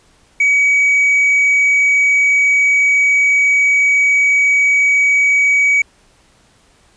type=tone with hard clipping; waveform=sine; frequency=2267 Hz; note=C#7; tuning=38 cents sharp; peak=-10 dBFS; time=0.4-5.82 s; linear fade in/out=5 ms; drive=2 dB; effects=pink hiss -52 dBFS RMS until 6.96 s + resampled to 22050 Hz